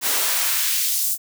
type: noise with high-pass filter sweep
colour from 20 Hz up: white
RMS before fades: -21 dBFS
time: 0.01-1.18 s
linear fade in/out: 50 ms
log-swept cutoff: 250 to 8500 Hz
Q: 0.79
effects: none